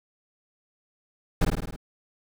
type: noise with echo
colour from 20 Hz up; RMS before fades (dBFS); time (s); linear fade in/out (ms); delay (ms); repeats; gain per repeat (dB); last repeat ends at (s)
brown; -19; 1.41-1.45; 5; 52; 6; -3; 1.762
effects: none